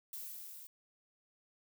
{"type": "noise with level ramp", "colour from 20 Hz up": "violet", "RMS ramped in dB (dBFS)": [-44, -52], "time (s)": [0.13, 0.67], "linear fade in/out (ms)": 2, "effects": []}